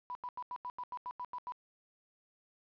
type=tone bursts; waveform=sine; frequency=987.8 Hz; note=B5; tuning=in tune; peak=-38 dBFS; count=11; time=0.1-1.521 s; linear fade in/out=0 ms; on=51 ms; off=86 ms; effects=resampled to 11025 Hz + 11-bit